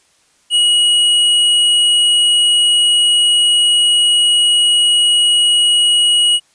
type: tone with tanh clipping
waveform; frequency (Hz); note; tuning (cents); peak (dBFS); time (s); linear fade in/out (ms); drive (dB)
sine; 2905; F#7; -32; -10; 0.5-6.4; 50; 18
effects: white hiss -55 dBFS RMS until 6.54 s + resampled to 22050 Hz